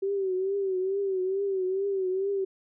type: tone with vibrato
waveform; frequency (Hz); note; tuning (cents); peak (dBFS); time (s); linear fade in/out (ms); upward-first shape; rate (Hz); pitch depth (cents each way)
sine; 384.2; G4; -35; -25; 0.02-2.45; 10; triangle; 2.3; 86
effects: none